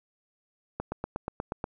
click train, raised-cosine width 1 ms, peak -17 dBFS, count 8, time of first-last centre 0.8-1.641 s, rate 8.32 Hz, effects none

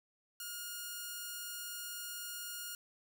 5% pulse tone, 1428 Hz, F6, 38 cents sharp, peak -30 dBFS, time 0.4-2.75 s, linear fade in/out 2 ms, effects 11-bit

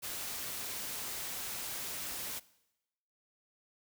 white noise, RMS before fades -40 dBFS, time 0.02-2.4 s, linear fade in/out 20 ms, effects noise-tail reverb RT60 0.9 s tail -20 dB re dry

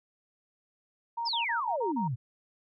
sine tone bursts, 932.3 Hz, A#5, in tune, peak -30 dBFS, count 6, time 1.17-2.08 s, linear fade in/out 10 ms, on 120 ms, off 38 ms
sine exponential sweep, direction down, 5480 to 110 Hz, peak -29 dBFS, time 1.25-2.16 s, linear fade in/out 20 ms
effects none

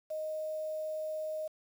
sine tone with quantisation, 622.3 Hz, D#5, in tune, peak -34 dBFS, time 0.1-1.48 s, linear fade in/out 10 ms, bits 9, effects none

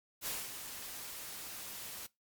white noise with ADSR envelope, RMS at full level -37 dBFS, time 0.21-2.07 s, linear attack 58 ms, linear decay 210 ms, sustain -8 dB, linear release 12 ms, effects noise-tail reverb RT60 0.2 s tail -22 dB re dry + MP3 96 kbps

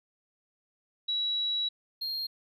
sine / triangle tone pair in turn, 3900 / 4225 Hz, B7 / C8, -23 / +16 cents, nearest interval minor second, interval 139 cents, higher second, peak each -27 / -30 dBFS, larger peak first, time 1.08-1.69 / 2.01-2.27 s, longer first, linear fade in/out 10 ms, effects none

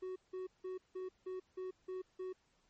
triangle tone bursts, 371.7 Hz, F#4, 8 cents sharp, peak -38 dBFS, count 8, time 0.02-2.33 s, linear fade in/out 10 ms, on 140 ms, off 170 ms, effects pink hiss -75 dBFS RMS until 2.69 s + MP3 32 kbps

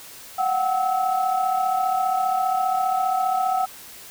sine tone cluster, 720 / 755 / 1299 Hz, F#5 / F#5 / E6, -47 / +35 / -26 cents, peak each -26 / -20 / -27 dBFS, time 0.38-3.66 s, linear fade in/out 10 ms, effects tanh soft clip ceiling -11 dBFS + white hiss -42 dBFS RMS until 4.1 s

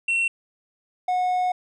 triangle tone pair in turn, 2718 / 729.5 Hz, F7 / F#5, -48 / -25 cents, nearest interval octave + major seventh, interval 2277 cents, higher first, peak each -18 dBFS, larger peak neither, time 0.08-0.28 / 1.08-1.52 s, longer second, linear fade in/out 5 ms, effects resampled to 24000 Hz

